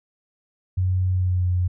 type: tone with pitch glide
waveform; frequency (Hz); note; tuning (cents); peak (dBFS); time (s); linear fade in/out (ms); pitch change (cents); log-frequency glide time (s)
sine; 92.3 to 90.09; F#2 to F#2; -4 to -46; -18; 0.77-1.68; 10; -42; 1.12-1.45
effects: none